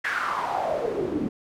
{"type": "noise with band-pass filter sweep", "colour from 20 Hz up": "pink", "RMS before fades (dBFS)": -27, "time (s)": [0.04, 1.29], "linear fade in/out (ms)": 10, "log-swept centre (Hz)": [1800, 250], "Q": 5.4, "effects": []}